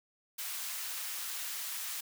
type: high-pass noise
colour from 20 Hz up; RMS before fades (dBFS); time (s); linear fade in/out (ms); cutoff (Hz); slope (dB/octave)
white; -39; 0.38-2.01; 10; 1100; 12
effects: none